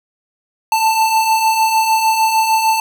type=beating tone pair; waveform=square; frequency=880 / 886.6 Hz; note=A5 / A5; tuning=0 / +13 cents; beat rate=6.6 Hz; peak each=-21 / -13 dBFS; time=0.72-2.8 s; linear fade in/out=2 ms; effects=none